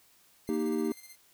5% pulse tone with tremolo, 2093 Hz, C7, in tune, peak -37 dBFS, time 0.47-1.16 s, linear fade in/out 10 ms, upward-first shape square, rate 16 Hz, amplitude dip 55%
triangle chord, Eb major, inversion second, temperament equal, 233.1 / 311.1 / 392 Hz, Bb3 / Eb4 / G4, 0 / 0 / 0 cents, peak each -30 dBFS, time 0.49-0.92 s, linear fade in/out 0 ms
effects white hiss -63 dBFS RMS until 1.33 s

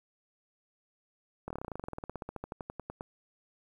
slowing click train, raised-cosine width 1 ms, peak -24 dBFS, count 28, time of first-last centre 1.48-3.009 s, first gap 24 ms, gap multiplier 1.06, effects 10-bit

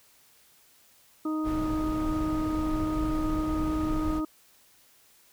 harmonic tone, 311.1 Hz, D#4, in tune, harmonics 1 / 2 / 3 / 4, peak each -27 / -42 / -45 / -37 dBFS, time 1.25-4.25 s, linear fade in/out 5 ms
brown noise, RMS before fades -33 dBFS, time 1.43-4.22 s, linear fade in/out 50 ms
effects white hiss -60 dBFS RMS until 5.32 s

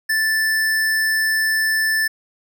square tone, 1760 Hz, A6, in tune, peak -17 dBFS, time 0.09-2.08 s, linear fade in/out 10 ms, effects none

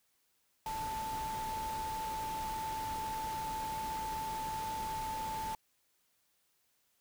sine tone in noise, 880 Hz, A5, in tune, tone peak -36 dBFS, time 0.66-5.55 s, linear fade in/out 2 ms, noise pink, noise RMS -45 dBFS, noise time 0.66-5.55 s, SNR +6 dB, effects white hiss -75 dBFS RMS until 7 s

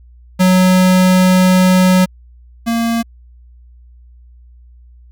square tone pair in turn, 184.5 / 230.9 Hz, F#3 / A#3, -5 / -16 cents, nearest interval major third, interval 389 cents, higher second, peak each -8 / -14 dBFS, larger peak first, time 0.39-2.06 / 2.66-3.03 s, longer first, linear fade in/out 20 ms, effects added 60 Hz sine -39 dBFS peak until 5.11 s

